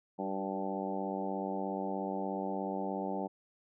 harmonic tone with a mistuned harmonic, 96.8 Hz, G2, 21 cents flat, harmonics 2 / 3 / 4 / 5 / 6 / 7 / 8 / 9, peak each -39 / -41 / -42 / -43 / -42 / -45 / -41 / -43 dBFS, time 0.18-3.28 s, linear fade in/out 20 ms, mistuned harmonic 4, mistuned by -28 cents, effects none

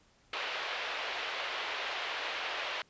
white band-pass noise, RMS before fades -37 dBFS, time 0.33-2.82 s, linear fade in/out 2 ms, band 450 to 3400 Hz, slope 24 dB/octave, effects pink hiss -66 dBFS RMS until 2.89 s + resampled to 16000 Hz

